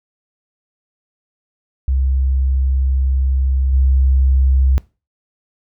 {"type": "tone with level steps", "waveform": "sine", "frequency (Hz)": 66.1, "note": "C2", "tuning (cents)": 18, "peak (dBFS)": [-13, -10], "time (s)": [1.88, 4.78], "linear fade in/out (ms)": 0, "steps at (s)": 3.73, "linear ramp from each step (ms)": 5, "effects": ["noise-tail reverb RT60 0.3 s tail -21 dB re dry"]}